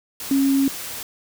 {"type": "tone in noise", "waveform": "sine", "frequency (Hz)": 273.5, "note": "C#4", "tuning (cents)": -23, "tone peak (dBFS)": -15, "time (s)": [0.31, 0.68], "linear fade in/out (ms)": 2, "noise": "white", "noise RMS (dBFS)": -32, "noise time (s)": [0.2, 1.03], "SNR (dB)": 14, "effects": []}